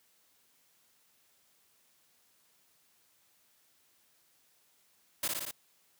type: noise with echo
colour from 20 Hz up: white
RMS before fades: -32 dBFS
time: 5.23-5.28 s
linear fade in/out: 5 ms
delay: 58 ms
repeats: 4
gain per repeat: -2 dB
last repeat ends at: 5.512 s
effects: white hiss -69 dBFS RMS until 5.99 s + high-pass 80 Hz 12 dB/octave